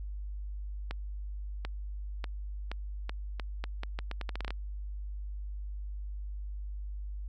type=accelerating click train; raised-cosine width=0.3 ms; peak=-21 dBFS; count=17; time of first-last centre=0.91-4.506 s; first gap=740 ms; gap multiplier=0.8; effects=added 50 Hz sine -36 dBFS peak until 7.28 s